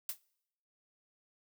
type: noise with exponential decay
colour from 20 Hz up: blue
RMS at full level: -32 dBFS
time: 0.09-0.19 s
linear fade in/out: 2 ms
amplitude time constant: 20 ms
effects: noise-tail reverb RT60 0.8 s tail -25 dB re dry